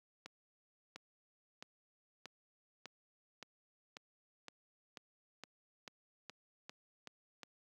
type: accelerating click train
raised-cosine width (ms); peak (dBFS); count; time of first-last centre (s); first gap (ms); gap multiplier
0.2; -30; 15; 0.26-7.433; 700; 0.95
effects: high-pass 150 Hz 12 dB/octave + 12-bit